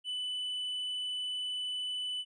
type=tone; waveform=triangle; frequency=2991 Hz; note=F#7; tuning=18 cents sharp; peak=-32 dBFS; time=0.04-2.25 s; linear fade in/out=50 ms; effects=resampled to 22050 Hz